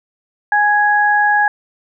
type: tone pair together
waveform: sine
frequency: 830.6 / 1662.6 Hz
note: G#5 / G#6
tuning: 0 / +1 cents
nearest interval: octave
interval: 1201 cents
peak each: -13 dBFS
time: 0.52-1.48 s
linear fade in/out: 2 ms
effects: none